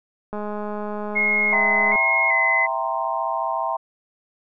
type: click train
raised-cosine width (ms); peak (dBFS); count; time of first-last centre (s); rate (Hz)
1; -17; 341; 0.33-1.957; 209
type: tone with vibrato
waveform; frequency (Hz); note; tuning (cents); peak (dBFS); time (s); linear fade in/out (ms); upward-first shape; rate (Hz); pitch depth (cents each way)
sine; 2094; C7; +1; -17; 1.15-2.67; 20; square; 1.3; 50
type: chord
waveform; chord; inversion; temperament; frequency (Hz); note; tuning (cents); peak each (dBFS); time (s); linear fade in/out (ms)
sine; C dominant seventh; first; equal; 659.3 / 784 / 932.3 / 1046.5; E5 / G5 / Bb5 / C6; 0 / 0 / 0 / 0; -27 / -28 / -26 / -27; 1.52-3.77; 10
effects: none